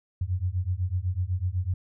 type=beating tone pair; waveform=sine; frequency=87.31 / 95.31 Hz; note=F2 / G2; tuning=0 / -48 cents; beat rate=8 Hz; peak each=-28 / -28 dBFS; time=0.21-1.74 s; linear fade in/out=5 ms; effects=none